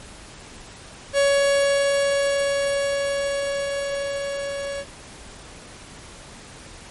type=tone with level ramp; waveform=45% pulse; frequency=560 Hz; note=C#5; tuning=18 cents sharp; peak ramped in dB=-15 to -27 dBFS; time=1.13-4.85 s; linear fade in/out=50 ms; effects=pink hiss -42 dBFS RMS until 6.9 s + MP3 48 kbps